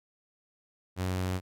sawtooth tone, 92.3 Hz, F#2, 4 cents flat, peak -25 dBFS, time 0.96-1.41 s, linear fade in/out 50 ms, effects AAC 64 kbps

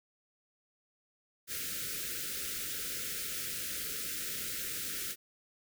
white band-stop noise, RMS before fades -38 dBFS, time 1.47-5.16 s, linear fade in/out 50 ms, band 550 to 1300 Hz, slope 96 dB/octave, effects none

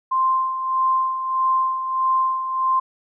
sine tone with tremolo, 1046.5 Hz, C6, in tune, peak -15 dBFS, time 0.11-2.8 s, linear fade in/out 10 ms, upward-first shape sine, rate 1.6 Hz, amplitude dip 60%, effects none

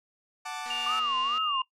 sawtooth chord, D major, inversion first, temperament equal, 740 / 880 / 1174.7 Hz, F#5 / A5 / D6, 0 / 0 / 0 cents, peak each -35 dBFS, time 0.45-1 s, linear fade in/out 10 ms
click train, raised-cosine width 0.2 ms, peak -28 dBFS, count 175, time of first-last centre 0.66-1.379 s, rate 242 Hz
sine tone, 2808 Hz, F7, 9 cents sharp, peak -29 dBFS, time 0.7-1.62 s, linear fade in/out 5 ms
sine tone with vibrato, 1154 Hz, D6, 31 cents flat, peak -27 dBFS, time 0.86-1.62 s, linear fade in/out 5 ms, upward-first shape sine, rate 2.3 Hz, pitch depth 190 cents each way
effects noise-tail reverb RT60 0.1 s tail -20 dB re dry + low-pass 9000 Hz 12 dB/octave

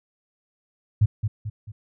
sine tone with echo, 106.2 Hz, G#2, 39 cents sharp, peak -13 dBFS, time 1.01-1.06 s, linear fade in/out 10 ms, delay 220 ms, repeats 3, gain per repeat -7 dB, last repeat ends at 1.72 s, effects none

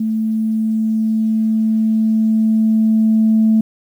sine tone with level ramp, 220 Hz, A3, in tune, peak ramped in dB -15 to -8 dBFS, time 0-3.61 s, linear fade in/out 5 ms, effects tanh soft clip ceiling -5 dBFS + 8-bit

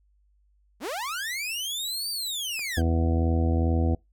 sawtooth linear two-way sweep, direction up then down, 174.61 to 4695 to 1486 Hz, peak -26 dBFS, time 0.8-2.82 s, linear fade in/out 50 ms, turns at 2.1 s
clicks, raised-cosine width 0.5 ms, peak -30 / -39 dBFS, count 2, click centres 2.593 / 2.816 s
harmonic tone, 82.41 Hz, E2, in tune, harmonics 1 / 2 / 3 / 4 / 5 / 6 / 7 / 8 / 9, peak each -22 / -34 / -29 / -31 / -43 / -34 / -46 / -38 / -37 dBFS, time 2.77-3.95 s, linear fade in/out 5 ms
effects noise-tail reverb RT60 0.2 s tail -26 dB re dry + added 50 Hz sine -61 dBFS peak until 4.12 s

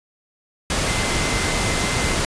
sine tone in noise, 2067 Hz, C7, 22 cents flat, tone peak -29 dBFS, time 0.87-2.15 s, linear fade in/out 2 ms, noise pink, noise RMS -21 dBFS, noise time 0.7-2.25 s, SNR -11 dB, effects resampled to 22050 Hz

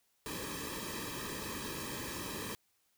pink noise with comb filter, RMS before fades -41 dBFS, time 0.26-2.55 s, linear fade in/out 0 ms, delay 1.4 ms, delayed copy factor -0.9, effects white hiss -75 dBFS RMS until 2.97 s

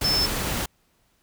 sine tone in noise, 5274 Hz, E8, in tune, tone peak -20 dBFS, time 0.04-0.26 s, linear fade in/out 5 ms, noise pink, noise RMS -27 dBFS, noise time 0.01-0.66 s, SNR +4 dB, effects pink hiss -66 dBFS RMS until 1.22 s

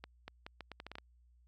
accelerating click train, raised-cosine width 0.3 ms, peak -29 dBFS, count 10, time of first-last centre 0.04-0.984 s, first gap 240 ms, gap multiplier 0.77, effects added 60 Hz sine -63 dBFS peak until 1.47 s + AAC 48 kbps

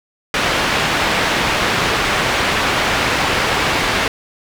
white low-pass noise, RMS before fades -17 dBFS, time 0.34-4.08 s, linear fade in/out 2 ms, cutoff 2500 Hz, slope 12 dB/octave, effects none

